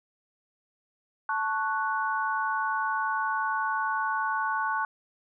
sine chord, F# minor, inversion first, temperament equal, 880 / 1108.7 / 1480 Hz, A5 / C#6 / F#6, 0 / 0 / 0 cents, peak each -30 dBFS, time 1.29-4.85 s, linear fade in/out 2 ms, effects none

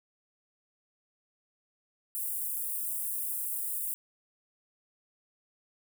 white high-pass noise, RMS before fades -34 dBFS, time 2.15-3.94 s, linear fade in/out 0 ms, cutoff 8700 Hz, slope 48 dB/octave, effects none

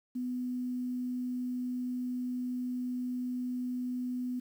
sine tone with quantisation, 249.3 Hz, B3, 16 cents sharp, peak -32 dBFS, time 0.15-4.4 s, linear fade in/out 10 ms, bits 10, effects none

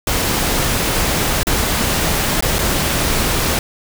pink noise with dropouts, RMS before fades -17 dBFS, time 0.07-3.59 s, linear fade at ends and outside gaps 2 ms, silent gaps 1.432-1.469 / 2.408-2.424 / 2.585-2.589 s, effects none

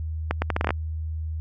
accelerating click train, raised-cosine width 0.5 ms, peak -8 dBFS, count 9, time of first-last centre 0.31-0.706 s, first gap 110 ms, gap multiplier 0.75, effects added 79 Hz sine -27 dBFS peak until 1.4 s

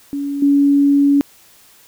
sine tone with level steps, 282.7 Hz, C#4, 34 cents sharp, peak -19 / -9 dBFS, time 0.13-1.21 s, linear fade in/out 0 ms, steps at 0.42 s, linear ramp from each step 5 ms, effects white hiss -48 dBFS RMS until 1.87 s

